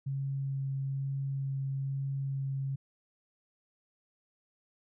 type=tone with vibrato; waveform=sine; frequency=136.5 Hz; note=C#3; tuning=26 cents flat; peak=-31 dBFS; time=0.06-2.76 s; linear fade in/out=10 ms; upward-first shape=sine; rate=1.1 Hz; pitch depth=8 cents each way; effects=none